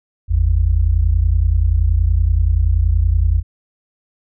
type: tone pair together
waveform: sine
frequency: 51.86 / 82.41 Hz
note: G#1 / E2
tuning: -2 / 0 cents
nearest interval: minor sixth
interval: 802 cents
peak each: -14 dBFS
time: 0.28-3.43 s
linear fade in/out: 50 ms
effects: none